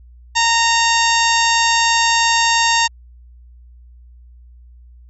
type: harmonic tone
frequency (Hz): 923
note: A#5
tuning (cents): -17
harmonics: 1 / 2 / 3 / 4 / 5 / 6 / 7 / 8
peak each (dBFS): -16 / -19 / -21 / -22 / -23 / -24 / -24 / -25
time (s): 0.35-2.88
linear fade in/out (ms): 20
effects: added 60 Hz sine -40 dBFS peak until 5.09 s